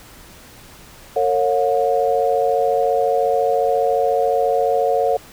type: tone cluster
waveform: sine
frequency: 455.7 / 550 / 719 Hz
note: A#4 / C#5 / F#5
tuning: -39 / -14 / -50 cents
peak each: -19 dBFS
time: 1.16-5.17 s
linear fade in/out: 5 ms
effects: pink hiss -43 dBFS RMS until 5.32 s